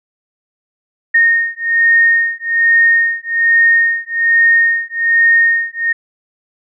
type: beating tone pair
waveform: sine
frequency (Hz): 1845 / 1846.2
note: A#6 / A#6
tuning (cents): -18 / -17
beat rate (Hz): 1.2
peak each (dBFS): -12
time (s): 1.14-5.93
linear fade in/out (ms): 10
effects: none